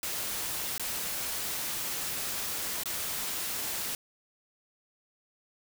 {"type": "noise with dropouts", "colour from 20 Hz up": "white", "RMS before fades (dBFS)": -34, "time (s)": [0.03, 3.95], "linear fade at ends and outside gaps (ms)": 1, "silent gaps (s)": [[0.78, 0.796], [2.835, 2.857]], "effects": []}